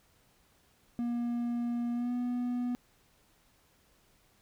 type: tone with pitch glide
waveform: triangle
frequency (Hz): 238.3 to 245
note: A#3 to B3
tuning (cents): +38 to -14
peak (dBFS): -28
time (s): 0.99-2.75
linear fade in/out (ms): 0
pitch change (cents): +48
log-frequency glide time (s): 1.93-2.12
effects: pink hiss -67 dBFS RMS until 4.41 s